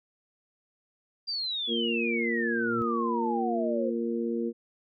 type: exponential sweep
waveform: sine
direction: down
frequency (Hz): 4800 to 508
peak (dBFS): -29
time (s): 1.27-3.91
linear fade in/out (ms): 20
type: harmonic tone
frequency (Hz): 116.54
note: A#2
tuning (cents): 0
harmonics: 2 / 3 / 4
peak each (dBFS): -30 / -32 / -33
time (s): 1.67-4.53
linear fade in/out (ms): 50
type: tone with exponential growth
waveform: sine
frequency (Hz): 116.54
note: A#2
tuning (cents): 0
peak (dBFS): -34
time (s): 2.36-2.82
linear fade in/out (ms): 0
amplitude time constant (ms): 100
effects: none